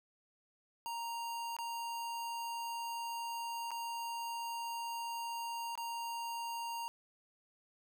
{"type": "tone with dropouts", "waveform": "square", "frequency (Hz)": 932.3, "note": "A#5", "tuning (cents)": 0, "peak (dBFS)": -39, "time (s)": [0.86, 6.88], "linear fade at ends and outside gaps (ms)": 0, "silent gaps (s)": [[1.566, 1.587], [3.707, 3.715], [5.754, 5.776]], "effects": []}